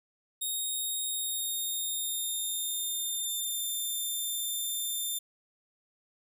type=tone with pitch glide; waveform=5% pulse; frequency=3729 to 3581 Hz; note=A#7 to A7; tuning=0 to +30 cents; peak=-24 dBFS; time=0.41-5.19 s; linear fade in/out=10 ms; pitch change=-70 cents; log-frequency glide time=1.07-3.68 s; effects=none